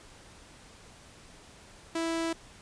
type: tone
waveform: sawtooth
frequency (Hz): 329.6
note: E4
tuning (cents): 0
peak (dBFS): -25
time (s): 1.95-2.33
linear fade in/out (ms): 5
effects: pink hiss -53 dBFS RMS until 2.61 s + resampled to 22050 Hz